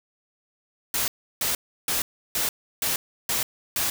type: noise bursts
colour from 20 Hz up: white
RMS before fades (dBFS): -25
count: 7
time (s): 0.94-3.9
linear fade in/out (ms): 2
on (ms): 140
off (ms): 330
effects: none